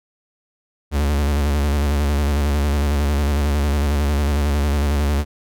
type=tone with vibrato; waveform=45% pulse; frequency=72.2 Hz; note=D2; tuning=29 cents flat; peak=-16 dBFS; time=0.91-5.25 s; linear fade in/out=50 ms; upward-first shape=square; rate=11 Hz; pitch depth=53 cents each way; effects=none